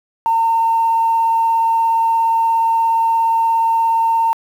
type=tone with vibrato; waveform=sine; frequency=910 Hz; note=A#5; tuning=42 cents flat; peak=-11 dBFS; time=0.26-4.33 s; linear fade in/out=0 ms; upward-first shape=triangle; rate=17 Hz; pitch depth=10 cents each way; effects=tanh soft clip ceiling -7 dBFS + 7-bit